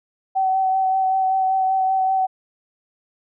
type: tone with vibrato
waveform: sine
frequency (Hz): 761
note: F#5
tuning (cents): +48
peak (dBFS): -16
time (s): 0.35-2.27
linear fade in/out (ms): 20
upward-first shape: sine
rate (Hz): 5.2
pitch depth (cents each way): 16
effects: none

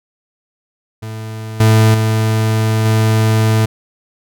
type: tone with level steps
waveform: 40% pulse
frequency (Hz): 110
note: A2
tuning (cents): 0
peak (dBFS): -23 / -6 / -11 / -9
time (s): 1.02-3.66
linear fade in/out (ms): 10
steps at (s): 1.6 / 1.94 / 2.85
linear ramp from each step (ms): 5
effects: none

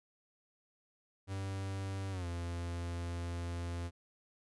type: tone with pitch glide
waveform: 45% pulse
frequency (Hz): 97.1 to 86.01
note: G2 to F2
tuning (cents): -16 to -26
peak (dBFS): -37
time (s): 1.27-3.91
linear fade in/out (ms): 50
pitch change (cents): -210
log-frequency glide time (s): 2.11-2.26
effects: resampled to 24000 Hz

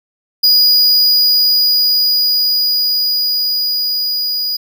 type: tone with level ramp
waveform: square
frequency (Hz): 4909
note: D#8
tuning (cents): -24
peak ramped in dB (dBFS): -7 to -16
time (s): 0.43-4.57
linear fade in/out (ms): 10
effects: none

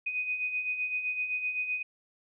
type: beating tone pair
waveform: sine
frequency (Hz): 2489 / 2496.8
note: D#7 / D#7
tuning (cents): 0 / +5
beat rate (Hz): 7.8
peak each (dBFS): -38 / -30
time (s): 0.06-1.83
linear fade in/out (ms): 10
effects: none

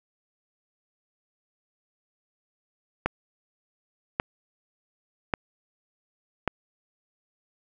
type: click train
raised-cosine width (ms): 0.5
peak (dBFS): -8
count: 4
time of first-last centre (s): 3.06-6.477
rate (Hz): 0.878
effects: none

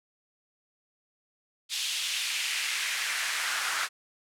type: noise with high-pass filter sweep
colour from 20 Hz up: pink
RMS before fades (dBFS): -30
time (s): 1.69-3.89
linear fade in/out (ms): 50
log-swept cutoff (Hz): 3400 to 1300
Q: 1.9
effects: low-pass 10000 Hz 12 dB/octave

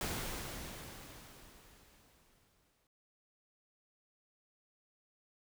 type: noise with exponential decay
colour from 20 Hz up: pink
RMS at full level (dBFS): -37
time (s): 0.01-2.87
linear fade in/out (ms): 1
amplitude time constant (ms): 620
effects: none

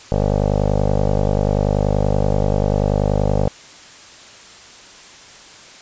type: tone with low-pass filter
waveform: 15% pulse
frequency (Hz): 50.4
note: G1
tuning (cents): +49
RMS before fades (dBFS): -17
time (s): 0.12-3.48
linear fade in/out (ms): 0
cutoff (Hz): 640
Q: 3.8
effects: white hiss -41 dBFS RMS until 5.81 s + resampled to 16000 Hz

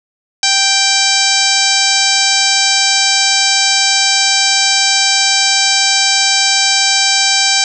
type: harmonic tone with a mistuned harmonic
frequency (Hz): 784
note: G5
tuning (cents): 0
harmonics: 1 / 2 / 3 / 4 / 5 / 6 / 7 / 8 / 9 / 10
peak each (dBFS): -20 / -20 / -18 / -20 / -17 / -17 / -17 / -18 / -22 / -22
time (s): 0.43-7.64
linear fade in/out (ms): 2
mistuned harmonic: 7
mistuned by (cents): -20
effects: none

